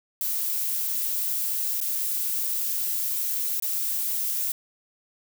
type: noise with dropouts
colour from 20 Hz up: violet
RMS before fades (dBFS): -27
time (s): 0.21-4.52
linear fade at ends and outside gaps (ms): 1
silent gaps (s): 1.803-1.813 / 3.599-3.623
effects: none